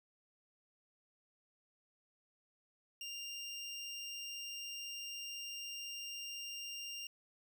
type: tone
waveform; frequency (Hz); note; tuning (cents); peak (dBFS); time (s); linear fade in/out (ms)
25% pulse; 2794; F7; 0; -39; 3.01-7.07; 2
effects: none